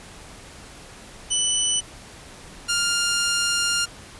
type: tone pair in turn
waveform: 10% pulse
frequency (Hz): 2981 / 1402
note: F#7 / F6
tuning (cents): +12 / +6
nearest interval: octave + minor second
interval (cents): 1306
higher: first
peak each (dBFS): -10 / -12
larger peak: first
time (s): 1.3-1.81 / 2.68-3.86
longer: second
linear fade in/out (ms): 20
effects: pink hiss -43 dBFS RMS until 4.19 s + resampled to 24000 Hz